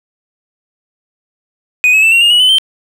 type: tone with pitch steps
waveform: triangle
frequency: 2489 / 2571 / 2655 / 2743 / 2833 / 2926 / 3022 / 3121 Hz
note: D#7 / E7 / E7 / F7 / F7 / F#7 / F#7 / G7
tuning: 0 / -44 / +12 / -32 / +24 / -20 / +36 / -8 cents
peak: -4 dBFS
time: 1.84-2.584 s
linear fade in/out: 0 ms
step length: 93 ms
effects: none